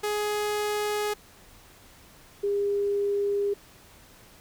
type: tone pair in turn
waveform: sawtooth / sine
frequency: 418.2 / 404.4 Hz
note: G#4 / G#4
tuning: +12 / -46 cents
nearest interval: minor second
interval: 58 cents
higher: first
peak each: -22 / -23 dBFS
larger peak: first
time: 0.03-1.14 / 2.43-3.54 s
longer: neither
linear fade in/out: 10 ms
effects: pink hiss -53 dBFS RMS until 4.4 s